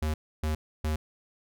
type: tone bursts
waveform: square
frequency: 77.3 Hz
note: D#2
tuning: 11 cents flat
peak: -27 dBFS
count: 3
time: 0.02-0.96 s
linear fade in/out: 5 ms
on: 120 ms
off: 290 ms
effects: none